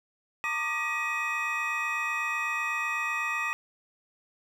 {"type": "tone cluster", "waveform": "triangle", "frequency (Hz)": [910, 1142, 1210, 1910, 2518], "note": ["A#5", "D6", "D#6", "A#6", "D#7"], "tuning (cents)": [-42, -49, -49, 42, 20], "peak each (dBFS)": [-38, -38, -32, -31, -30], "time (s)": [0.44, 3.53], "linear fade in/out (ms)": 0, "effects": []}